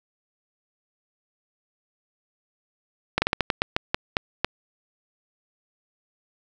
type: slowing click train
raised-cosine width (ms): 0.3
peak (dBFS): -4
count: 11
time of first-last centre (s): 3.18-4.446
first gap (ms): 40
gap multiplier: 1.24
effects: none